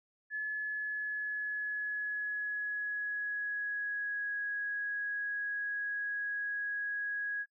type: tone with pitch glide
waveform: sine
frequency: 1713 to 1660.4 Hz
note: A6 to G#6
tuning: -47 to -1 cents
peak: -33 dBFS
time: 0.3-7.46 s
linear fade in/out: 50 ms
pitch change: -54 cents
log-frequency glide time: 0.41-4.36 s
effects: noise-tail reverb RT60 0.1 s tail -26 dB re dry